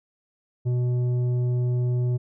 sine tone with tanh clipping, 123.47 Hz, B2, in tune, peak -22 dBFS, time 0.65-2.18 s, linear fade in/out 20 ms, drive 8 dB, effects none

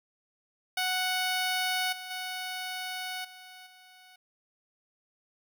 10% pulse tone with level steps, 740 Hz, F#5, in tune, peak -19 / -31 / -26 / -39 / -45 dBFS, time 0.77-4.16 s, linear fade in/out 5 ms, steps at 1.92 / 2.1 / 3.24 / 3.66 s, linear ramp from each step 10 ms, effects none

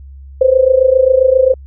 sine tone with amplitude modulation, 520 Hz, C5, 11 cents flat, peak -3 dBFS, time 0.41-1.54 s, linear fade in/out 5 ms, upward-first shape sine, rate 27.5 Hz, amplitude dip 80%, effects added 68 Hz sine -31 dBFS peak until 1.66 s

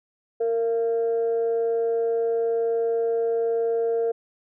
sine tone pair together, 460.5 / 682 Hz, A#4 / F5, -21 / -41 cents, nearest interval perfect fifth, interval 680 cents, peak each -20 / -31 dBFS, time 0.4-4.12 s, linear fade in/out 10 ms, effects tanh soft clip ceiling -15 dBFS

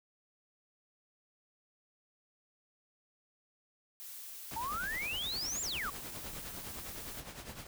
blue noise, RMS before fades -47 dBFS, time 4-7.2 s, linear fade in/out 0 ms
pink noise with tremolo, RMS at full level -44 dBFS, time 4.51-7.67 s, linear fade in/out 2 ms, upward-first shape triangle, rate 9.8 Hz, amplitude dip 70%
sine exponential two-way sweep, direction up then down, 872 to 7459 to 1071 Hz, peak -35 dBFS, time 4.56-5.9 s, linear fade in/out 5 ms, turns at 5.62 s
effects none

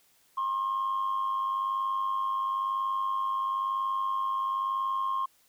sine tone with amplitude modulation, 1069 Hz, C6, 37 cents sharp, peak -23 dBFS, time 0.37-5.26 s, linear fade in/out 10 ms, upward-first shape sine, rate 101 Hz, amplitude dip 55%, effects tanh soft clip ceiling -23 dBFS + white hiss -65 dBFS RMS until 5.48 s

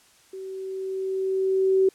sine tone with level ramp, 381.5 Hz, G4, 47 cents flat, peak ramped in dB -34 to -15 dBFS, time 0.33-1.89 s, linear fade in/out 5 ms, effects white hiss -57 dBFS RMS until 1.94 s + low-pass 10000 Hz 12 dB/octave

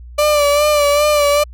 35% pulse tone with vibrato, 587.3 Hz, D5, in tune, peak -9 dBFS, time 0.18-1.44 s, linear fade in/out 10 ms, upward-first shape sine, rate 2.5 Hz, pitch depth 41 cents each way, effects added 60 Hz sine -32 dBFS peak until 1.53 s

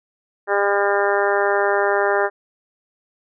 harmonic tone, 201.2 Hz, G3, 45 cents sharp, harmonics 2 / 3 / 4 / 5 / 6 / 7 / 8 / 9, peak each -20 / -22 / -23 / -27 / -28 / -26 / -26 / -27 dBFS, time 0.47-2.3 s, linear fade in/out 50 ms, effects none

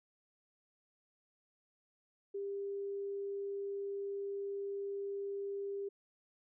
sine tone, 398.6 Hz, G4, 29 cents sharp, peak -37 dBFS, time 2.34-5.89 s, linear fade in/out 10 ms, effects none

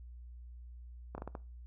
slowing click train, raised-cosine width 1 ms, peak -27 dBFS, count 5, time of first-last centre 1.15-1.352 s, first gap 30 ms, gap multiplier 1.36, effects noise-tail reverb RT60 0.3 s tail -20 dB re dry + added 60 Hz sine -47 dBFS peak until 1.66 s

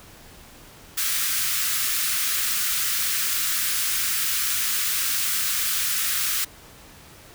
white high-pass noise, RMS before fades -24 dBFS, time 0.97-6.45 s, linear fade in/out 10 ms, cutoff 1200 Hz, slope 48 dB/octave, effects pink hiss -47 dBFS RMS until 7.34 s

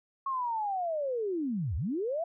sine linear two-way sweep, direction down then up, 1100 to 65.6 to 696 Hz, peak -29 dBFS, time 0.26-2.24 s, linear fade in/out 5 ms, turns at 1.76 s, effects none

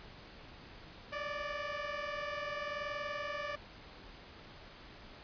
15% pulse tone pair together, 578 / 598.6 Hz, D5 / D5, -28 / +33 cents, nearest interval minor second, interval 61 cents, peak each -33 / -35 dBFS, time 1.12-3.56 s, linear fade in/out 10 ms, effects pink hiss -53 dBFS RMS until 5.23 s + resampled to 11025 Hz

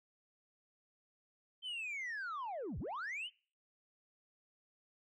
sine linear two-way sweep, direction down then up, 3136 to 49 to 3136 Hz, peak -37 dBFS, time 1.62-3.3 s, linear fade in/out 50 ms, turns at 2.79 s, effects noise-tail reverb RT60 0.4 s tail -24 dB re dry + tanh soft clip ceiling -38 dBFS

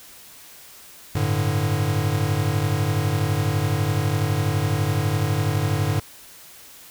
square chord, G suspended second, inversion none, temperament equal, 98 / 110 / 146.83 Hz, G2 / A2 / D3, 0 / 0 / 0 cents, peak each -25 dBFS, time 1.15-6 s, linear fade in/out 5 ms, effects white hiss -45 dBFS RMS until 6.9 s

